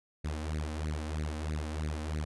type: tone with flanger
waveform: sawtooth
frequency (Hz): 76.8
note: D#2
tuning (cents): -22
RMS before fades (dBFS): -35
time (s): 0.24-2.25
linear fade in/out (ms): 10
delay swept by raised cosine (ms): 0.46 to 3.96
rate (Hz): 3.1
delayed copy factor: +0.85
effects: resampled to 24000 Hz